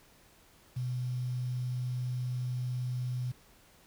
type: tone with quantisation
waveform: sine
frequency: 125.2 Hz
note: B2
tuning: 24 cents sharp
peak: -31 dBFS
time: 0.76-3.32 s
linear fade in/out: 10 ms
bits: 9
effects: pink hiss -61 dBFS RMS until 3.86 s